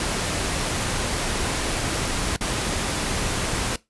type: noise with dropouts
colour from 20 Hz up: pink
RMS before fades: -25 dBFS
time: 0-3.76 s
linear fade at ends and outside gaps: 2 ms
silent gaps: 2.363-2.409 s
effects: noise-tail reverb RT60 0.2 s tail -20 dB re dry + resampled to 24000 Hz